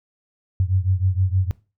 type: beating tone pair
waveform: sine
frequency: 91.4 / 97.8 Hz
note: F#2 / G2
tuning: -21 / -4 cents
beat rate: 6.4 Hz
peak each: -19 / -21 dBFS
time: 0.6-1.51 s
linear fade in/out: 0 ms
effects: noise-tail reverb RT60 0.3 s tail -20 dB re dry